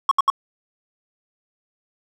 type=tone bursts; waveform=triangle; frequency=1100 Hz; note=C#6; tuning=14 cents flat; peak=-10 dBFS; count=3; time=0.09-0.301 s; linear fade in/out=2 ms; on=23 ms; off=71 ms; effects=none